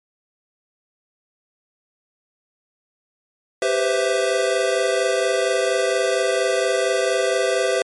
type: chord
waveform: square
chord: C major seventh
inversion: second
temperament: equal with one note detuned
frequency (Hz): 392 / 499 / 523.3 / 659.3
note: G4 / B4 / C5 / E5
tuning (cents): 0 / +18 / 0 / 0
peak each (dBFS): -24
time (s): 3.62-7.82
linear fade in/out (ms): 2
effects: MP3 48 kbps